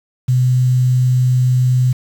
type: tone with quantisation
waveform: sine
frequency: 126.5 Hz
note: B2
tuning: 42 cents sharp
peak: -10 dBFS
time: 0.28-1.93 s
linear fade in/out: 10 ms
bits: 6
effects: none

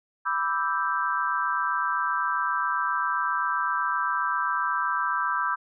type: chord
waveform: sine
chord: E minor seventh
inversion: second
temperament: equal with one note detuned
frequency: 987.8 / 1174.7 / 1322.3 / 1568 Hz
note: B5 / D6 / E6 / G6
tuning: 0 / 0 / +5 / 0 cents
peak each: -29 dBFS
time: 0.25-5.56 s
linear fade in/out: 20 ms
effects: none

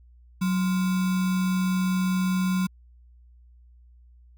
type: tone with sample-and-hold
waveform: sine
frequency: 185 Hz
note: F#3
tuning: in tune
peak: -21 dBFS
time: 0.41-2.67 s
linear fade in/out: 10 ms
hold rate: 1225 Hz
effects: added 60 Hz sine -50 dBFS peak until 4.37 s

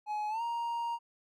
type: tone with pitch glide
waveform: triangle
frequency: 844 to 936.5 Hz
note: G#5 to A#5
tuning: +28 to +8 cents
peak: -30 dBFS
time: 0.06-0.99 s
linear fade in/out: 50 ms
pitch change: +180 cents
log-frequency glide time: 0.29-0.42 s
effects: none

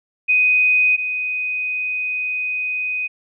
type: tone pair in turn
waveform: sine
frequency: 2499 / 2499 Hz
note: D#7 / D#7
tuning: +7 / +7 cents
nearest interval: unison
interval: 0 cents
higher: neither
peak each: -12 / -20 dBFS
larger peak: first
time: 0.28-0.97 / 0.97-3.08 s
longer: second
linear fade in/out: 20 ms
effects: none

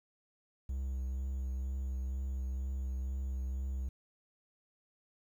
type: tone with vibrato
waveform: triangle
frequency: 65.5 Hz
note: C2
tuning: 2 cents sharp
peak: -32 dBFS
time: 0.69-3.89 s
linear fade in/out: 5 ms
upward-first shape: triangle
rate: 2.1 Hz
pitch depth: 29 cents each way
effects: 11-bit

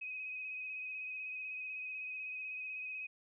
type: tone with vibrato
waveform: sine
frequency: 2524 Hz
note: D#7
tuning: 24 cents sharp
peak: -40 dBFS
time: 0.01-3.07 s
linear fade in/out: 10 ms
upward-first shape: square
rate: 16 Hz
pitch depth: 17 cents each way
effects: none

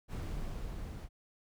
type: noise with level ramp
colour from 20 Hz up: brown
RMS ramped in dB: -37 to -43 dBFS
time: 0.08-1.09 s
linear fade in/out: 50 ms
effects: none

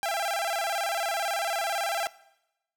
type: tone with vibrato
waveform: sawtooth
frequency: 731 Hz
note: F#5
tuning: 21 cents flat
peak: -23 dBFS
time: 0.03-2.07 s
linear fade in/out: 0 ms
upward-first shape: square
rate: 18 Hz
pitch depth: 150 cents each way
effects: noise-tail reverb RT60 0.9 s tail -20 dB re dry

